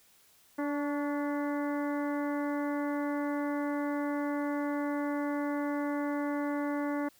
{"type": "harmonic tone with a mistuned harmonic", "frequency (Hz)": 290, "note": "D4", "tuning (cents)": -22, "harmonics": [1, 2, 3, 4, 5, 6, 7], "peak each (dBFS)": [-31, -37, -41, -43, -45, -47, -48], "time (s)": [0.58, 7.09], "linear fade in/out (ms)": 10, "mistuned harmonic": 4, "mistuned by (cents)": -39, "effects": ["white hiss -63 dBFS RMS until 7.19 s"]}